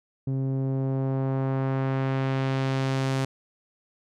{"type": "tone with low-pass filter sweep", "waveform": "sawtooth", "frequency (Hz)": 133.6, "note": "C3", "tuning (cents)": 36, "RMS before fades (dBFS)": -26, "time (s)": [0.27, 3.25], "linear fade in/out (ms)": 5, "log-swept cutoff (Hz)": [280, 8400], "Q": 0.76, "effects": []}